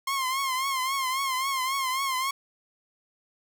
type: tone with vibrato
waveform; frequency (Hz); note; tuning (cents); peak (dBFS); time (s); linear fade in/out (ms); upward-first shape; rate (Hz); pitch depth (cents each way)
sawtooth; 1062; C6; +25; -22; 0.07-2.31; 5; triangle; 3.7; 86
effects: none